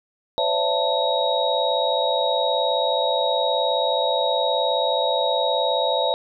sine tone cluster, 516 / 575 / 670 / 888 / 3801 Hz, C5 / D5 / E5 / A5 / A#7, -24 / -37 / +28 / +16 / +33 cents, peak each -25 dBFS, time 0.38-6.14 s, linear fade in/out 0 ms, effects none

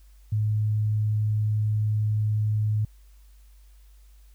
sine tone, 106.8 Hz, G#2, 49 cents sharp, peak -21 dBFS, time 0.32-2.85 s, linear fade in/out 5 ms, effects added 50 Hz sine -49 dBFS peak until 4.34 s + white hiss -65 dBFS RMS until 4.34 s

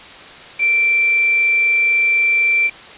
sine tone with quantisation, 2346 Hz, D7, 2 cents flat, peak -12 dBFS, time 0.58-2.71 s, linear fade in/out 50 ms, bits 4, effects white hiss -37 dBFS RMS until 2.97 s + resampled to 8000 Hz

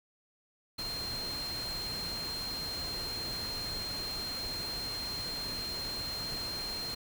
sine tone in noise, 4186 Hz, C8, in tune, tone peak -36 dBFS, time 0.78-6.95 s, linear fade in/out 10 ms, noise pink, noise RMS -42 dBFS, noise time 0.78-6.95 s, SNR +3 dB, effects none

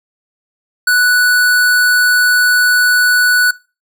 square tone, 1480 Hz, F#6, in tune, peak -9 dBFS, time 0.87-3.51 s, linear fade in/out 5 ms, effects noise-tail reverb RT60 0.3 s tail -21 dB re dry

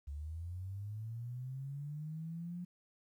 sine linear sweep, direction up, 69.3 to 179.1 Hz, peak -40 dBFS, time 0.07-2.65 s, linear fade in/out 10 ms, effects 12-bit

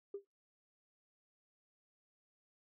sine tone with exponential decay, 400 Hz, G4, 35 cents sharp, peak -36 dBFS, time 0.14-0.25 s, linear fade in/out 5 ms, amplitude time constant 22 ms, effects noise-tail reverb RT60 0.2 s tail -19 dB re dry + tanh soft clip ceiling -34 dBFS

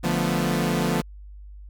sawtooth chord, B half-diminished seventh, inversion first, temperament equal, 146.83 / 174.61 / 220 / 246.9 Hz, D3 / F3 / A3 / B3, 0 / 0 / 0 / 0 cents, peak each -24 / -21 / -24 / -24 dBFS, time 0.03-1.02 s, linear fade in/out 20 ms, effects added 50 Hz sine -39 dBFS peak until 1.69 s

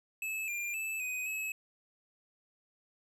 square tone with pitch steps, 2605 / 2395 / 2625 / 2504 / 2579 Hz, E7 / D7 / E7 / D#7 / E7, -21 / +33 / -8 / +10 / -39 cents, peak -35 dBFS, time 0.22-1.52 s, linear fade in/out 2 ms, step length 260 ms, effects none

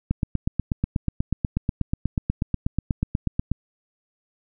click train, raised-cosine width 5 ms, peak -9 dBFS, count 29, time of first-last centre 0.11-3.516 s, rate 8.22 Hz, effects none

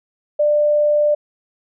sine tone, 594 Hz, D5, 20 cents sharp, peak -12 dBFS, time 0.39-1.15 s, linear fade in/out 10 ms, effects none

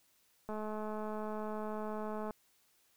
click train, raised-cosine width 1 ms, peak -28 dBFS, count 390, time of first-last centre 0.49-2.308 s, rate 214 Hz, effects white hiss -71 dBFS RMS until 2.96 s

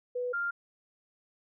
sine tone pair in turn, 493.9 / 1397 Hz, B4 / F6, 0 / 0 cents, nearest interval octave + tritone, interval 1800 cents, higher second, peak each -30 / -29 dBFS, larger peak second, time 0.15-0.33 / 0.33-0.51 s, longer neither, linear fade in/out 10 ms, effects none

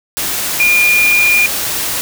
sine tone in noise, 2417 Hz, D7, 49 cents sharp, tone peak -8 dBFS, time 0.6-1.46 s, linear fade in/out 0 ms, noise white, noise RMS -18 dBFS, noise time 0.17-2.01 s, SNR +7 dB, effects none

